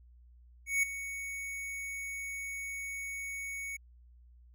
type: tone with ADSR envelope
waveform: square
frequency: 2226 Hz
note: C#7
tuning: 7 cents sharp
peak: -25 dBFS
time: 0.66-3.77 s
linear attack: 170 ms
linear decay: 6 ms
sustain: -13 dB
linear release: 10 ms
effects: added 60 Hz sine -55 dBFS peak until 4.54 s